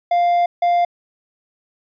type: tone bursts at uneven times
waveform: triangle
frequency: 698.5 Hz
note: F5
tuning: in tune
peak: -11 dBFS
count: 2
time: 0.11-0.46 / 0.62-0.85 s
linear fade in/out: 5 ms
effects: resampled to 11025 Hz